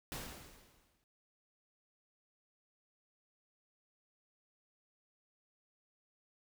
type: noise with exponential decay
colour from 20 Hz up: pink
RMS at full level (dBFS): -41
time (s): 0.12-1.04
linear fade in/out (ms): 0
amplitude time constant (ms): 200
effects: none